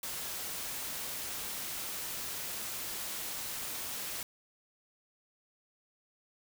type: noise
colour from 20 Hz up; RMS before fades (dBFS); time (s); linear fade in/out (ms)
white; -39; 0.03-4.23; 2
effects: none